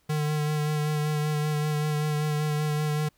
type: tone with vibrato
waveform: square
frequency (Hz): 150.9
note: D3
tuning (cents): +47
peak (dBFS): -25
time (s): 0.09-3.09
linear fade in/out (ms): 10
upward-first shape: sine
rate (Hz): 5.2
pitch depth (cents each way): 21
effects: pink hiss -67 dBFS RMS until 3.17 s